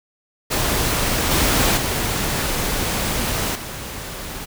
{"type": "noise with level steps", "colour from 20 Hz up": "pink", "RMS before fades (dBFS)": [-20, -17, -22, -31], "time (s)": [0.5, 4.46], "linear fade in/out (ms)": 20, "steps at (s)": [1.31, 1.77, 3.55], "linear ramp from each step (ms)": 5, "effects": []}